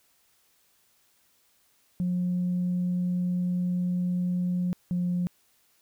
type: tone pair in turn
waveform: sine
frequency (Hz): 179 / 177.46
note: F3 / F3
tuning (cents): +43 / +28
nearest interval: unison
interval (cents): 15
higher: first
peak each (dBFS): -23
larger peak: neither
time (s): 2-4.73 / 4.91-5.27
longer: first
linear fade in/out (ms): 0
effects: tanh soft clip ceiling -21 dBFS + white hiss -66 dBFS RMS until 5.81 s